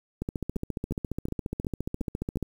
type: two click trains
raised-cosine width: 3 ms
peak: -20 / -17 dBFS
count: 6 / 33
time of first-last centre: 0.56-2.372 / 0.22-2.427 s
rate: 2.76 / 14.5 Hz
effects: 8-bit